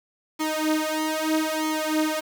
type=tone with flanger; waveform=sawtooth; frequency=312.2 Hz; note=D#4; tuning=6 cents sharp; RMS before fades=-25 dBFS; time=0.39-2.21 s; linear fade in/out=20 ms; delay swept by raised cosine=0.92 to 5.42 ms; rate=0.78 Hz; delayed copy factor=+1; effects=7-bit